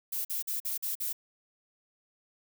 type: noise bursts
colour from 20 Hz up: violet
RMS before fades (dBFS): -33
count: 6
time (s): 0.12-1.13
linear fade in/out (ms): 10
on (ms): 130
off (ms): 46
effects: none